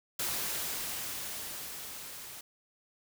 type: noise with level ramp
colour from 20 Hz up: white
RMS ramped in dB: -33 to -46 dBFS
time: 0.19-2.41 s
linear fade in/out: 5 ms
effects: none